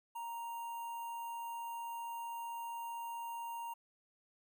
square tone with notch filter, 932.3 Hz, A#5, in tune, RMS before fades -43 dBFS, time 0.15-3.74 s, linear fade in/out 10 ms, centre 4700 Hz, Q 0.51, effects 13-bit

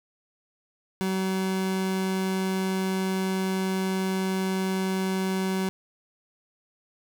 30% pulse tone, 189.3 Hz, F#3, 40 cents sharp, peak -22 dBFS, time 1.01-5.69 s, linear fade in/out 0 ms, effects none

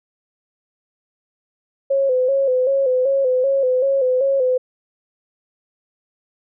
sine tone with vibrato, 527 Hz, C5, 12 cents sharp, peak -14 dBFS, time 1.9-4.58 s, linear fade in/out 10 ms, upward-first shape square, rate 2.6 Hz, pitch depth 64 cents each way, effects none

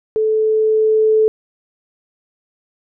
sine tone with level ramp, 435.7 Hz, A4, 17 cents flat, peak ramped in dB -13 to -9 dBFS, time 0.16-1.28 s, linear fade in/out 0 ms, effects none

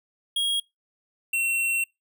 square tone pair in turn, 3283 / 2720 Hz, G#7 / F7, -21 / -46 cents, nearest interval minor third, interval 325 cents, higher first, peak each -23 dBFS, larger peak neither, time 0.36-0.6 / 1.33-1.84 s, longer second, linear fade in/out 5 ms, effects noise-tail reverb RT60 0.2 s tail -25 dB re dry

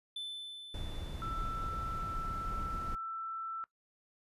triangle tone with exponential decay, 3520 Hz, A7, in tune, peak -35 dBFS, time 0.16-2.46 s, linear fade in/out 5 ms, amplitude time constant 500 ms
brown noise, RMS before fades -40 dBFS, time 0.74-2.95 s, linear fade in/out 2 ms
sine tone, 1331 Hz, E6, 16 cents sharp, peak -37 dBFS, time 1.22-3.64 s, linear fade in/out 0 ms
effects noise-tail reverb RT60 0.1 s tail -19 dB re dry + resampled to 32000 Hz

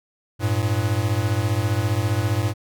square beating tone pair, 98.6 / 113.6 Hz, G2 / A#2, +11 / -44 cents, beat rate 15 Hz, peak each -23 dBFS, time 0.39-2.54 s, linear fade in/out 50 ms, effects none

